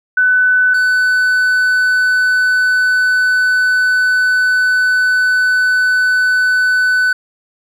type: tone pair in turn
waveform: sine / triangle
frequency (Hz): 1500 / 1500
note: F#6 / F#6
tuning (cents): +23 / +23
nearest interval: unison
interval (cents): 0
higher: neither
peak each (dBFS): -8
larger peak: neither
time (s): 0.17-0.74 / 0.74-7.13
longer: second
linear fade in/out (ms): 5
effects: none